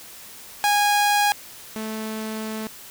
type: tone pair in turn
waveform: sawtooth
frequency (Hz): 823 / 218.6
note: G#5 / A3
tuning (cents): -16 / -11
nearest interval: octave + major seventh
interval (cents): 2295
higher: first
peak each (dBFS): -13 / -24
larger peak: first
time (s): 0.64-1.32 / 1.76-2.67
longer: second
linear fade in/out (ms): 0
effects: white hiss -42 dBFS RMS until 2.9 s